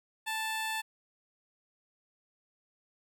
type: tone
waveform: 15% pulse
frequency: 880 Hz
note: A5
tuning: in tune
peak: -26 dBFS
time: 0.26-0.82 s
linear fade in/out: 20 ms
effects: none